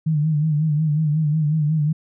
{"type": "tone with vibrato", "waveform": "sine", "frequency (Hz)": 153.1, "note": "D#3", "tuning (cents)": -28, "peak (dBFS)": -16, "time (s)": [0.06, 1.93], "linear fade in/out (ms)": 10, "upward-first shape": "sine", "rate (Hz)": 5.5, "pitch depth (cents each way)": 72, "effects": []}